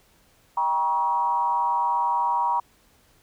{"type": "tone with frequency modulation", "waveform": "sine", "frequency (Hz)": 953, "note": "A#5", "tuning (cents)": 38, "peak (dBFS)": -20, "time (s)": [0.57, 2.6], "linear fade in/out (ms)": 5, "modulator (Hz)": 163, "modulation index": 0.74, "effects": ["pink hiss -60 dBFS RMS until 3.22 s"]}